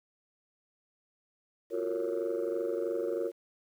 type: chord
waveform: sine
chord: Gb major seventh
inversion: third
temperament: just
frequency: 346.9 / 370 / 462.5 / 555 Hz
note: F4 / Gb4 / Bb4 / Db5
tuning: -12 / 0 / -14 / +2 cents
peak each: -34 / -36 / -32 / -35 dBFS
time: 1.7-3.32 s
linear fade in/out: 50 ms
effects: tanh soft clip ceiling -24 dBFS + 10-bit